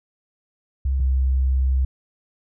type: tone pair in turn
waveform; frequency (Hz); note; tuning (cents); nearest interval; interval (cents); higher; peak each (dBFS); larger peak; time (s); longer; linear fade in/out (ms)
sine; 66.8 / 65.5; C2 / C2; +36 / +2; unison; 34; first; -18 / -16; second; 0.85-1 / 1-1.85; second; 5
effects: none